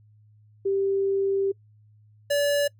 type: tone pair in turn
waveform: sine / square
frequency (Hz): 392 / 575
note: G4 / D5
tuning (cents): 0 / -37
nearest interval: perfect fifth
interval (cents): 663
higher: second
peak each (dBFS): -21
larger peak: neither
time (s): 0.65-1.52 / 2.3-2.68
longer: first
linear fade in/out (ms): 10
effects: noise-tail reverb RT60 0.1 s tail -24 dB re dry + added 106 Hz sine -53 dBFS peak until 2.79 s